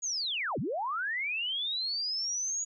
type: linear two-way sweep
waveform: sine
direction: down then up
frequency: 6820 to 105.6 to 6820 Hz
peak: -30 dBFS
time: 0.02-2.65 s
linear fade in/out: 20 ms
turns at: 0.59 s
effects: none